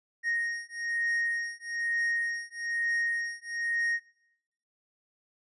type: beating tone pair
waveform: triangle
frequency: 1864.7 / 1865.8 Hz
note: A#6 / A#6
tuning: 0 / +1 cents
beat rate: 1.1 Hz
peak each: -30 / -30 dBFS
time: 0.23-4 s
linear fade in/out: 50 ms
effects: noise-tail reverb RT60 0.9 s tail -22 dB re dry + resampled to 24000 Hz